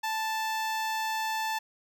sawtooth tone with notch filter, 880 Hz, A5, in tune, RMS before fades -31 dBFS, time 0.03-1.59 s, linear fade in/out 10 ms, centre 10000 Hz, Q 1.8, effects none

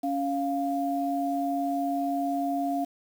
sine tone pair together, 279.5 / 698.5 Hz, C#4 / F5, +14 / 0 cents, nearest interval octave + major third, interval 1586 cents, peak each -28 dBFS, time 0.03-2.85 s, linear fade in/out 10 ms, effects 8-bit

